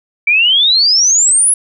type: exponential sweep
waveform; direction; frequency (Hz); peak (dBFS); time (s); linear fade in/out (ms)
sine; up; 2298 to 10660; -7; 0.27-1.54; 5
effects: none